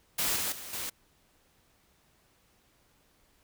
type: noise with level steps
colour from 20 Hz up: white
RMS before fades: -29 / -32 / -43 / -36 dBFS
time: 0.18-0.9 s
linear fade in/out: 10 ms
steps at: 0.36 / 0.52 / 0.73 s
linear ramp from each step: 2 ms
effects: pink hiss -67 dBFS RMS until 3.43 s